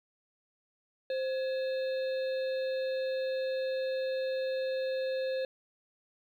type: harmonic tone with a mistuned harmonic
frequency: 523.3 Hz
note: C5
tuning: in tune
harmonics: 1 / 3 / 5 / 7 / 8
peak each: -30 / -45 / -49 / -49 / -49 dBFS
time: 1.1-5.45 s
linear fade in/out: 2 ms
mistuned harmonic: 3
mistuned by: +120 cents
effects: 11-bit